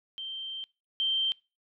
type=tone pair in turn; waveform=sine; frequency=3136 / 3136 Hz; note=G7 / G7; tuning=0 / 0 cents; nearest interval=unison; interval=0 cents; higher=neither; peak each=-35 / -25 dBFS; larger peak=second; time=0.18-0.64 / 1-1.32 s; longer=first; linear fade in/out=0 ms; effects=noise-tail reverb RT60 0.3 s tail -24 dB re dry